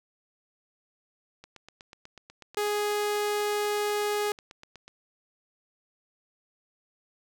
click train, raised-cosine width 0.2 ms, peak -29 dBFS, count 29, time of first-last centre 1.44-4.88 s, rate 8.14 Hz
sawtooth tone, 415.7 Hz, G#4, 2 cents sharp, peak -22 dBFS, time 2.57-4.32 s, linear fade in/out 2 ms
effects none

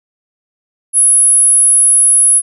sine tone, 10690 Hz, E9, 23 cents sharp, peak -4 dBFS, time 0.93-2.42 s, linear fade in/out 50 ms, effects tanh soft clip ceiling -2 dBFS

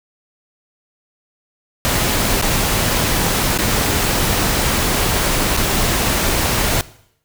pink noise with dropouts, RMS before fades -17 dBFS, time 1.85-6.81 s, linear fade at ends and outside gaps 0 ms, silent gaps 2.414-2.424 / 3.576-3.587 / 5.567-5.573 s, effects noise-tail reverb RT60 0.7 s tail -19 dB re dry

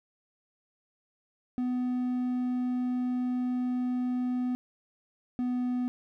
triangle tone pair in turn, 249.6 / 248.3 Hz, B3 / B3, +19 / +9 cents, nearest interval unison, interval 10 cents, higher first, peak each -25 dBFS, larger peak neither, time 1.58-4.55 / 5.39-5.88 s, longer first, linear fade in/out 0 ms, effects none

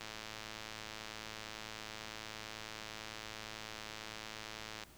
click train, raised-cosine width 0.2 ms, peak -27 dBFS, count 527, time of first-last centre 0.01-4.836 s, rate 109 Hz, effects pink hiss -60 dBFS RMS until 4.97 s

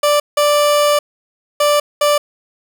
30% pulse tone bursts at uneven times, 587.3 Hz, D5, in tune, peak -8 dBFS, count 4, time 0.03-0.2 / 0.37-0.99 / 1.6-1.8 / 2.01-2.18 s, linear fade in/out 5 ms, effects none

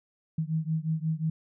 sine beating tone pair, 156.8 / 162.4 Hz, D#3 / E3, +14 / -26 cents, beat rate 5.6 Hz, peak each -29 / -30 dBFS, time 0.38-1.3 s, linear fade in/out 5 ms, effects none

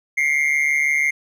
triangle tone with amplitude modulation, 2122 Hz, C7, 24 cents sharp, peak -11 dBFS, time 0.17-1.11 s, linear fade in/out 10 ms, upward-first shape sine, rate 146 Hz, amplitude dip 75%, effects none

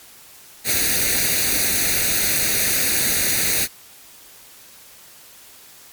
white noise with comb filter, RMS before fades -19 dBFS, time 0.64-3.68 s, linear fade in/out 50 ms, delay 0.47 ms, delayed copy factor +0.75, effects white hiss -45 dBFS RMS until 5.92 s + MP3 96 kbps

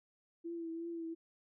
sine tone with vibrato, 333.4 Hz, E4, 20 cents sharp, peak -39 dBFS, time 0.44-1.15 s, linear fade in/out 20 ms, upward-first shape triangle, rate 2.8 Hz, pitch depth 39 cents each way, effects none

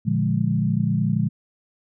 sine chord, Bb dominant seventh, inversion none, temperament equal, 116.54 / 146.83 / 174.61 / 207.7 Hz, Bb2 / D3 / F3 / Ab3, 0 / 0 / 0 / 0 cents, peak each -24 dBFS, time 0.05-1.29 s, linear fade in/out 20 ms, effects none

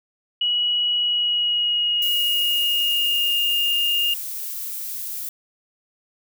sine tone with pitch glide, 2919 to 2829 Hz, F#7 to F7, -24 to +22 cents, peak -18 dBFS, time 0.41-4.14 s, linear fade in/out 5 ms, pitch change -54 cents, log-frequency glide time 0.97-3.4 s
violet noise, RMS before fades -30 dBFS, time 2.02-5.29 s, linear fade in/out 2 ms
effects none

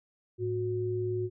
sine tone pair together, 108.4 / 364.6 Hz, A2 / F#4, -25 / -25 cents, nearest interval octave + major sixth, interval 2100 cents, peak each -33 / -30 dBFS, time 0.38-1.3 s, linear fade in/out 50 ms, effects none

